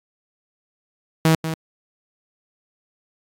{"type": "tone with echo", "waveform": "sawtooth", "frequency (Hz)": 160.5, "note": "E3", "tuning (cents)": -46, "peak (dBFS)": -9, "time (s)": [1.25, 1.35], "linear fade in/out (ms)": 2, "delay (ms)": 190, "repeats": 1, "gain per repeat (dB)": -10, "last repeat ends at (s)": 1.54, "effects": ["AAC 48 kbps"]}